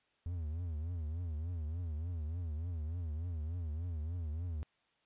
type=tone with vibrato; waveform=triangle; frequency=81.8 Hz; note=E2; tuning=13 cents flat; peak=-34 dBFS; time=0.26-4.63 s; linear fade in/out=0 ms; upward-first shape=triangle; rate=3.4 Hz; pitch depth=180 cents each way; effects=white hiss -75 dBFS RMS until 5.05 s + resampled to 8000 Hz